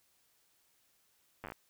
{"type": "slowing click train", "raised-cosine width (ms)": 0.5, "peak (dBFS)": -28, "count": 7, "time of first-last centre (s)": [1.44, 1.521], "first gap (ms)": 9, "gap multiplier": 1.16, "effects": ["white hiss -72 dBFS RMS until 1.69 s"]}